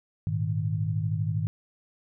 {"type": "chord", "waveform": "sine", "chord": "Ab suspended second", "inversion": "none", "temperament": "equal", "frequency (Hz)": [103.83, 116.54, 155.56], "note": ["Ab2", "Bb2", "Eb3"], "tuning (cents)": [0, 0, 0], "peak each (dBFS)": [-28, -32, -29], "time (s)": [0.27, 1.47], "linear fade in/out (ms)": 0, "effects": []}